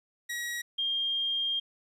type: tone pair in turn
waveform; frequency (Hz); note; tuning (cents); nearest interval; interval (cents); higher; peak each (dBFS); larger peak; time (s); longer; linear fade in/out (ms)
sawtooth / sine; 1909 / 3211; A#6 / G7; +41 / +41; major sixth; 900; second; -29 / -27; second; 0.29-0.62 / 0.78-1.6; second; 10
effects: resampled to 32000 Hz + 11-bit